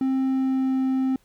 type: tone with pitch glide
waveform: triangle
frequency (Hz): 264.4 to 262.7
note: C4 to C4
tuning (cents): +18 to +7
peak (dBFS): -18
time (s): 0.01-1.16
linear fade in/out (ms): 2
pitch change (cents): -11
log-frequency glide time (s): 0.24-0.8
effects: pink hiss -63 dBFS RMS until 1.24 s